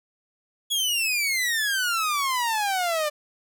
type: exponential sweep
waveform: sawtooth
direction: down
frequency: 3383 to 587.3 Hz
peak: -19 dBFS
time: 0.7-3.1 s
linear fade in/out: 20 ms
effects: none